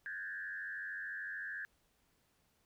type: tone with frequency modulation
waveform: sine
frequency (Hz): 1661.2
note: G#6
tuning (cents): 0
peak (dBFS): -40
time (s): 0.06-1.65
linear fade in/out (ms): 0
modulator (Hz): 93.4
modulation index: 1.3
effects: pink hiss -75 dBFS RMS until 2.65 s